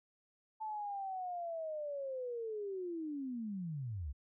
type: linear sweep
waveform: sine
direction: down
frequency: 880 to 61.1 Hz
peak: -38 dBFS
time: 0.6-4.13 s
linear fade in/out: 20 ms
effects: none